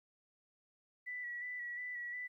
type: tone with vibrato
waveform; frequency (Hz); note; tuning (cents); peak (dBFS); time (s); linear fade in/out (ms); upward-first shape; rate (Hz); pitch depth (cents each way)
sine; 1958; B6; -15; -40; 1.06-2.28; 20; square; 2.8; 24
effects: 13-bit